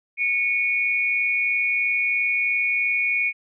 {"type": "tone pair together", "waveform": "sine", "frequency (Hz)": [2217, 2440], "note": ["C#7", "D#7"], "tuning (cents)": [0, -34], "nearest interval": "major second", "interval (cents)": 166, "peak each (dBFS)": -22, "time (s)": [0.17, 3.33], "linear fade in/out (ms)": 50, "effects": []}